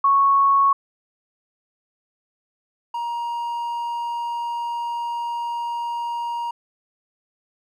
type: tone pair in turn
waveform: sine / triangle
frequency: 1106 / 943.6 Hz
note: C#6 / A#5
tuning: -4 / +21 cents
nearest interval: minor third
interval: 275 cents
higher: first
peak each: -13 / -22 dBFS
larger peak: first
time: 0.04-0.73 / 2.94-6.51 s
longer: second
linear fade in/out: 5 ms
effects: none

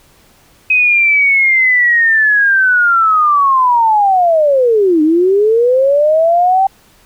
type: linear two-way sweep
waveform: sine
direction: down then up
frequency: 2531 to 300 to 783 Hz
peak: -7 dBFS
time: 0.7-6.67 s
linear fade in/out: 5 ms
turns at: 5.02 s
effects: pink hiss -48 dBFS RMS until 7.05 s

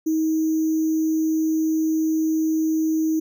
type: tone with sample-and-hold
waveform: sine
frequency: 317.2 Hz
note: D#4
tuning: 33 cents sharp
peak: -18 dBFS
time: 0.06-3.2 s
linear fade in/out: 10 ms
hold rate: 6300 Hz
effects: none

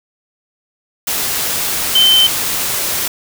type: tone in noise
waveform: sine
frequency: 3086 Hz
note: G7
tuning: 28 cents flat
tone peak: -7 dBFS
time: 1.95-2.27 s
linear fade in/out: 5 ms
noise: white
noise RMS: -18 dBFS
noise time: 1.07-3.08 s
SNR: +8 dB
effects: none

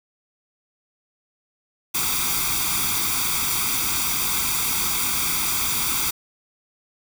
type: noise with comb filter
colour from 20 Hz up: white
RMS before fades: -23 dBFS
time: 1.94-6.11 s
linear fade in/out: 10 ms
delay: 0.85 ms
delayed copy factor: +0.8
effects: none

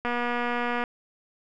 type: click train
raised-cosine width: 0.5 ms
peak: -14 dBFS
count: 191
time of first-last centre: 0.05-0.838 s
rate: 241 Hz
effects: none

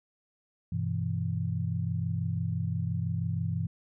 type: chord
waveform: sine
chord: E minor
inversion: first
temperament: equal with one note detuned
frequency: 98 / 123.97 / 164.81 Hz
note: G2 / B2 / E3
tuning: 0 / +7 / 0 cents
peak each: -32 / -33 / -32 dBFS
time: 0.72-3.67 s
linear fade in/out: 5 ms
effects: none

